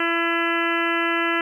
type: harmonic tone with a mistuned harmonic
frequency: 335.9 Hz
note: E4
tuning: 33 cents sharp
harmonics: 1 / 2 / 3 / 4 / 5 / 6 / 7 / 8 / 9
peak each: -25 / -31 / -30 / -26 / -26 / -28 / -34 / -30 / -34 dBFS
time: 0-1.41 s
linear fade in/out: 2 ms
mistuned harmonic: 7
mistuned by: +23 cents
effects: 9-bit